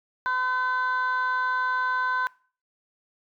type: tone pair together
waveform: sine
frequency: 1015.6 / 1523 Hz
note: B5 / F#6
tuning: +48 / +50 cents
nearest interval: perfect fifth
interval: 702 cents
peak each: -24 dBFS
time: 0.26-2.27 s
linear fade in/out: 0 ms
effects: noise-tail reverb RT60 0.4 s tail -22 dB re dry + tanh soft clip ceiling -19 dBFS